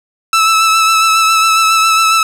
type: tone with vibrato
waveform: sawtooth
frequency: 1313 Hz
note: E6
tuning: 7 cents flat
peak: -4 dBFS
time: 0.33-2.23 s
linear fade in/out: 2 ms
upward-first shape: sine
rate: 7.3 Hz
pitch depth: 21 cents each way
effects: low-pass 11000 Hz 12 dB/octave + 7-bit